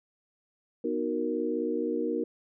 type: chord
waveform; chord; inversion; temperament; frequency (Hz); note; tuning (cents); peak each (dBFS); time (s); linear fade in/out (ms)
sine; B major seventh; none; equal; 246.9 / 311.1 / 370 / 466.2; B3 / D#4 / F#4 / A#4; 0 / 0 / 0 / 0; -34 / -32 / -34 / -31; 0.84-2.24; 5
effects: none